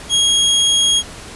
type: tone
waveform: sawtooth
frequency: 3281 Hz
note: G#7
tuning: 22 cents flat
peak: -8 dBFS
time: 0.09-1.03 s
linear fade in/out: 50 ms
effects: pink hiss -34 dBFS RMS until 1.35 s + resampled to 24000 Hz